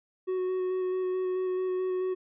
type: tone with vibrato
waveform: triangle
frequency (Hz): 370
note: F#4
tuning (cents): 0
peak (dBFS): -25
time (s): 0.27-2.15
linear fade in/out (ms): 20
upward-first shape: square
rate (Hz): 4.6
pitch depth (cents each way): 10
effects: resampled to 8000 Hz